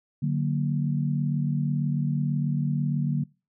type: chord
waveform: sine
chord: D augmented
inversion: none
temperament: equal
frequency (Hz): 146.83 / 185 / 233.1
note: D3 / F#3 / A#3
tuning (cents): 0 / 0 / 0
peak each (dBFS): -24 / -30 / -30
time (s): 0.22-3.24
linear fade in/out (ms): 10
effects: noise-tail reverb RT60 0.3 s tail -23 dB re dry